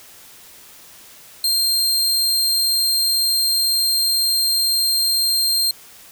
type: tone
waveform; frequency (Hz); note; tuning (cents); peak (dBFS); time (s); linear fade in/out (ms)
sawtooth; 4186; C8; 0; -13; 1.44-5.71; 2
effects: white hiss -44 dBFS RMS until 6.11 s